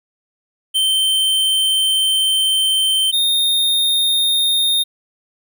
square tone pair in turn, 3108 / 3682 Hz, G7 / A#7, -16 / -22 cents, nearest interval minor third, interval 294 cents, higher second, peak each -14 dBFS, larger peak neither, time 0.74-3.12 / 3.12-4.84 s, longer first, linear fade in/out 20 ms, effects none

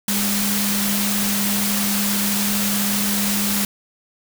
sine tone in noise, 203 Hz, G#3, 39 cents flat, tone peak -22 dBFS, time 0.08-3.65 s, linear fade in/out 2 ms, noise white, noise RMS -22 dBFS, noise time 0.08-3.65 s, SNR -3 dB, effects none

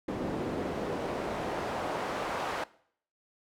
pink noise with band-pass filter sweep, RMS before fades -34 dBFS, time 0.08-2.64 s, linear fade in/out 5 ms, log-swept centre 310 to 950 Hz, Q 1, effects noise-tail reverb RT60 0.6 s tail -20 dB re dry

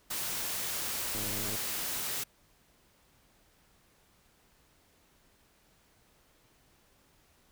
white noise, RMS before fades -35 dBFS, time 0.1-2.24 s, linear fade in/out 10 ms
click train, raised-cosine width 2 ms, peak -30 dBFS, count 43, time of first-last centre 1.15-1.554 s, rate 104 Hz
effects pink hiss -66 dBFS RMS until 7.51 s

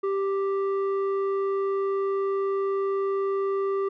square tone with low-pass filter, 392 Hz, G4, in tune, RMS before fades -26 dBFS, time 0.03-3.89 s, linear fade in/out 10 ms, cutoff 1000 Hz, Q 1.5, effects none

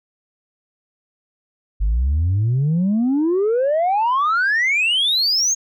sine exponential sweep, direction up, 47.59 to 6645 Hz, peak -13 dBFS, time 1.8-5.55 s, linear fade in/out 20 ms, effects tanh soft clip ceiling -13 dBFS

